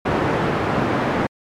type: band-pass noise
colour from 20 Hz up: pink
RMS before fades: -20 dBFS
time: 0.05-1.27 s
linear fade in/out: 10 ms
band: 130 to 1500 Hz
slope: 12 dB/octave
effects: MP3 96 kbps